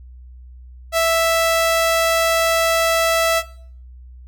sawtooth tone, 659.3 Hz, E5, in tune, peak -10 dBFS, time 0.92-3.43 s, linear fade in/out 50 ms, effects noise-tail reverb RT60 0.5 s tail -18 dB re dry + added 62 Hz sine -37 dBFS peak until 4.27 s

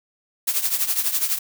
blue noise with tremolo, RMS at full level -19 dBFS, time 0.47-1.39 s, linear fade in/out 10 ms, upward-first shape triangle, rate 12 Hz, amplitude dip 80%, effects none

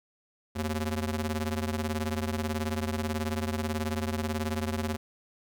sawtooth ring-modulated tone, 155.56 Hz, D#3, in tune, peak -22 dBFS, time 0.55-4.97 s, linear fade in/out 20 ms, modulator 68.6 Hz, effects none

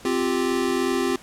square chord, C suspended fourth, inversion none, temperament equal, 261.6 / 349.2 / 392 Hz, C4 / F4 / G4, 0 / 0 / 0 cents, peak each -26 dBFS, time 0.05-1.16 s, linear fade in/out 2 ms, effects pink hiss -46 dBFS RMS until 1.22 s + low-pass 11000 Hz 12 dB/octave

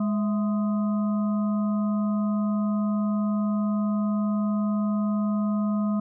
harmonic tone with a mistuned harmonic, 207.7 Hz, G#3, in tune, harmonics 1 / 3 / 5 / 6, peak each -22 / -36 / -41 / -38 dBFS, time 0-6 s, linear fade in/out 5 ms, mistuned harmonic 3, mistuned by +85 cents, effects none

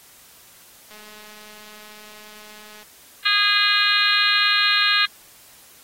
click train, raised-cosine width 0.2 ms, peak -28 dBFS, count 408, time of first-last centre 0.91-2.83 s, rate 212 Hz
harmonic tone, 410.8 Hz, G#4, 19 cents flat, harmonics 3 / 4 / 5 / 6 / 7 / 8 / 9 / 10, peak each -25 / -21 / -27 / -24 / -26 / -27 / -24 / -22 dBFS, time 3.25-5.06 s, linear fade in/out 10 ms
effects white hiss -49 dBFS RMS until 5.83 s + AAC 48 kbps

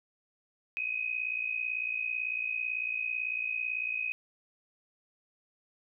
sine tone pair together, 2489 / 2547 Hz, D#7 / D#7, 0 / +40 cents, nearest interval unison, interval 40 cents, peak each -34 / -33 dBFS, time 0.77-4.12 s, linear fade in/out 0 ms, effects none

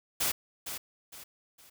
white noise with echo, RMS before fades -29 dBFS, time 0.2-0.32 s, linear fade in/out 10 ms, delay 460 ms, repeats 3, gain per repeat -9 dB, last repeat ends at 1.7 s, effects none

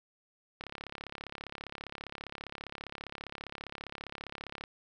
click train, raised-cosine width 0.3 ms, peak -24 dBFS, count 142, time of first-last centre 0.61-4.639 s, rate 35 Hz, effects none

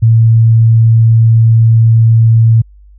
sine tone, 113.5 Hz, A#2, 46 cents flat, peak -3 dBFS, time 0.02-2.62 s, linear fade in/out 10 ms, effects added 50 Hz sine -36 dBFS peak until 2.98 s

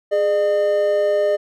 triangle tone pair together, 415.3 / 604.4 Hz, G#4 / D5, 0 / +50 cents, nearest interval tritone, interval 650 cents, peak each -19 / -14 dBFS, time 0.11-1.37 s, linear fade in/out 20 ms, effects none

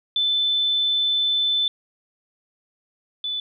sine tone pair in turn, 3520 / 3488 Hz, A7 / A7, 0 / -16 cents, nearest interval unison, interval 16 cents, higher first, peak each -18 / -24 dBFS, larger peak first, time 0.16-1.68 / 3.24-3.4 s, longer first, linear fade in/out 2 ms, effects none

